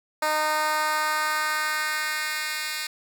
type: tone with high-pass filter sweep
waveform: 10% pulse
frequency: 307 Hz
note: D#4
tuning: 23 cents flat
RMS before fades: -26 dBFS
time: 0.22-2.87 s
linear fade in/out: 5 ms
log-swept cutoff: 680 to 2700 Hz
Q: 1.4
effects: none